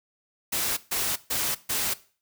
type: noise bursts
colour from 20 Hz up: white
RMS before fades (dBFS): -27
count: 4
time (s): 0.52-1.94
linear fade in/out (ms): 10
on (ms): 250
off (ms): 140
effects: noise-tail reverb RT60 0.4 s tail -18 dB re dry